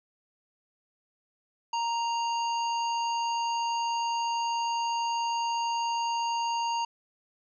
harmonic tone, 932.3 Hz, A#5, in tune, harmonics 1 / 3 / 5 / 7, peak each -27 / -37 / -41 / -44 dBFS, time 1.73-6.85 s, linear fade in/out 5 ms, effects none

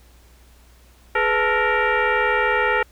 sine tone with frequency modulation, 496.3 Hz, B4, 8 cents sharp, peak -16 dBFS, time 1.15-2.83 s, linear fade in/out 5 ms, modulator 458 Hz, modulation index 4, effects added 60 Hz sine -49 dBFS peak until 2.91 s + pink hiss -55 dBFS RMS until 2.91 s

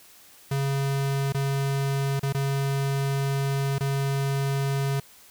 square tone with dropouts, 137.9 Hz, C#3, 9 cents flat, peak -24 dBFS, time 0.51-5 s, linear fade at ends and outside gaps 5 ms, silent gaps 1.324-1.345 / 2.196-2.23 / 2.326-2.346 / 3.784-3.806 s, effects white hiss -52 dBFS RMS until 5.3 s

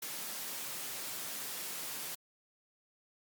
white high-pass noise, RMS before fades -41 dBFS, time 0.02-2.15 s, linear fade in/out 5 ms, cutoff 120 Hz, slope 48 dB/octave, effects Opus 48 kbps

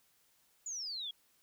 sine exponential sweep, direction down, 7040 to 3250 Hz, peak -38 dBFS, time 0.66-1.11 s, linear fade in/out 5 ms, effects white hiss -71 dBFS RMS until 1.42 s

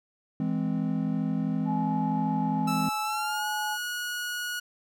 triangle chord, E augmented, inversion none, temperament equal with one note detuned, 164.81 / 207.7 / 260.1 Hz, E3 / G#3 / B#3, 0 / 0 / -10 cents, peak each -28 dBFS, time 0.4-2.89 s, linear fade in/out 2 ms
sine tone, 850 Hz, G#5, 40 cents sharp, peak -30 dBFS, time 1.65-3.78 s, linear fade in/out 50 ms
sawtooth tone with pitch glide, 1318.5 to 1454.5 Hz, E6 to F#6, 0 to -30 cents, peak -27 dBFS, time 2.67-4.6 s, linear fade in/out 10 ms, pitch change +170 cents, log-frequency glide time 3.03-3.46 s
effects none

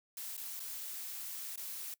blue noise with dropouts, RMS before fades -43 dBFS, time 0.17-1.94 s, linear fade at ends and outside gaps 2 ms, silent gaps 0.368-0.376 / 0.596-0.601 / 1.559-1.575 s, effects noise-tail reverb RT60 0.1 s tail -22 dB re dry

